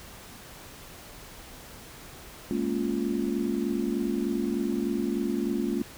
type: chord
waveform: sine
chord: Bb minor seventh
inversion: third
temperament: just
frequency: 209.8 / 233.1 / 279.7 / 349.6 Hz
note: Ab3 / Bb3 / Db4 / F4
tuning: +18 / 0 / +16 / +2 cents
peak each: -31 dBFS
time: 2.51-5.82 s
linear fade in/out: 0 ms
effects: pink hiss -46 dBFS RMS until 5.97 s